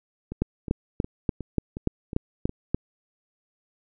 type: two click trains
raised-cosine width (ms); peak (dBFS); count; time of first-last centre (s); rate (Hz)
3; -9 / -20; 9 / 7; 0.42-2.746 / 0.32-2.494; 3.44 / 2.76
effects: none